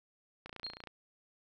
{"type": "click train", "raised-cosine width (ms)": 0.3, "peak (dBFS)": -29, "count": 13, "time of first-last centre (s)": [0.46, 0.872], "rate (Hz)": 29.1}
{"type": "tone with exponential decay", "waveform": "sine", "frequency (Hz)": 4229, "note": "C8", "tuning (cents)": 18, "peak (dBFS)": -35, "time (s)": [0.64, 0.82], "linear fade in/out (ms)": 5, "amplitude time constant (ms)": 39}
{"effects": []}